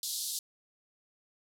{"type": "band-pass noise", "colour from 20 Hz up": "pink", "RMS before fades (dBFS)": -36, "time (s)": [0.03, 0.39], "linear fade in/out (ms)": 2, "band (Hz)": [3700, 14000], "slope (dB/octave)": 48, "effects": []}